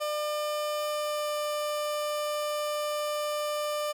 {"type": "tone with pitch glide", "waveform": "30% pulse", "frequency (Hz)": [600, 595.9], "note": ["D5", "D5"], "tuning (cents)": [37, 25], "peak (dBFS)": -26, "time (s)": [0, 3.93], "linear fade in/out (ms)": 20, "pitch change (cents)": -12, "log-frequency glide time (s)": [0.74, 1.34], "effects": []}